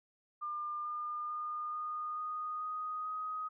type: tone with pitch steps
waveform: sine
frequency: 1200 / 1209 / 1218.2 / 1227.3 / 1236.6 / 1245.9 / 1255.3 Hz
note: D6 / D6 / D#6 / D#6 / D#6 / D#6 / D#6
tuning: +37 / +50 / -37 / -24 / -11 / +2 / +15 cents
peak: -36 dBFS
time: 0.41-3.49 s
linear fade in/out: 20 ms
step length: 440 ms
effects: none